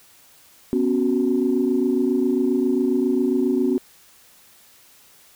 sine chord, B suspended second, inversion none, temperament equal with one note detuned, 246.9 / 274.3 / 370 Hz, B3 / C#4 / F#4, 0 / -18 / 0 cents, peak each -21 dBFS, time 0.73-3.78 s, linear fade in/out 0 ms, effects tanh soft clip ceiling -9 dBFS + white hiss -52 dBFS RMS until 5.35 s

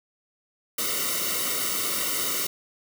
white noise with comb filter, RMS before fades -27 dBFS, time 0.78-2.47 s, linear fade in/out 5 ms, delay 1.2 ms, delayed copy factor -0.95, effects none

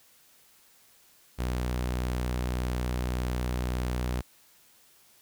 sawtooth tone, 61.74 Hz, B1, in tune, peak -24 dBFS, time 1.38-4.22 s, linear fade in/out 20 ms, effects white hiss -60 dBFS RMS until 5.21 s

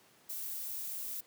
violet noise, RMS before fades -40 dBFS, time 0.29-1.21 s, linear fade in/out 10 ms, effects pink hiss -63 dBFS RMS until 1.26 s + high-pass 200 Hz 12 dB/octave

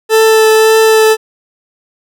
40% pulse tone with vibrato, 440 Hz, A4, in tune, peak -4 dBFS, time 0.09-1.17 s, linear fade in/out 50 ms, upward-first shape triangle, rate 1.8 Hz, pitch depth 12 cents each way, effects none

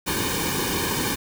pink noise with comb filter, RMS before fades -25 dBFS, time 0.06-1.16 s, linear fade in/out 20 ms, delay 1.5 ms, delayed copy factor -0.9, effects none

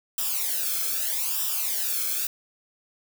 blue noise with flanger, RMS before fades -27 dBFS, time 0.18-2.27 s, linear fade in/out 2 ms, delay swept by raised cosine 0.46 to 1.07 ms, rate 0.8 Hz, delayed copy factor -0.85, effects none

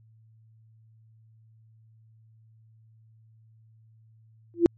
sine tone with exponential growth, 341.3 Hz, F4, 40 cents flat, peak -9 dBFS, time 4.54-4.66 s, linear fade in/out 0 ms, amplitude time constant 24 ms, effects added 111 Hz sine -54 dBFS peak until 4.77 s + MP3 32 kbps

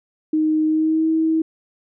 sine tone with pitch glide, 311.1 to 320.4 Hz, D#4 to E4, 0 to -49 cents, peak -15 dBFS, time 0.33-1.42 s, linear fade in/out 5 ms, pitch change +51 cents, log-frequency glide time 0.65-1.08 s, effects none

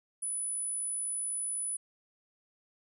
sine tone, 9956 Hz, D#9, in tune, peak -32 dBFS, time 0.22-1.77 s, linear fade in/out 10 ms, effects none

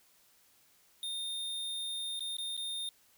square tone with dropouts, 3646 Hz, A#7, 39 cents flat, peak -36 dBFS, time 1.03-2.89 s, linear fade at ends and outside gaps 1 ms, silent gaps 2.194-2.206 / 2.368-2.384 / 2.567-2.576 s, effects white hiss -66 dBFS RMS until 3.17 s

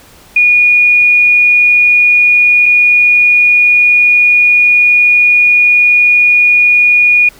sine tone pair in turn, 2447 / 2447 Hz, D#7 / D#7, -29 / -29 cents, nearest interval unison, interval 0 cents, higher neither, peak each -4 dBFS, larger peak neither, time 0.36-2.66 / 2.66-7.29 s, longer second, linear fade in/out 5 ms, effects pink hiss -40 dBFS RMS until 7.39 s

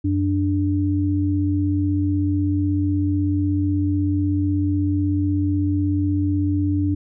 sine tone pair together, 92.5 / 293.7 Hz, F#2 / D4, 0 / 0 cents, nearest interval octave + minor sixth, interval 2000 cents, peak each -20 dBFS, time 0.04-6.95 s, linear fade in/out 10 ms, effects none

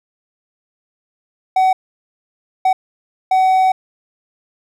triangle tone bursts at uneven times, 753 Hz, F#5, 30 cents sharp, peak -8 dBFS, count 3, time 1.56-1.73 / 2.65-2.73 / 3.31-3.72 s, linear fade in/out 5 ms, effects none

